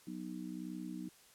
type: harmonic tone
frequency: 61.74 Hz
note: B1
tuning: in tune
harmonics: 3 / 4 / 5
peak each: -45 / -46 / -45 dBFS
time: 0.07-1.09 s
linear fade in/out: 5 ms
effects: white hiss -63 dBFS RMS until 1.34 s + low-pass 12000 Hz 12 dB/octave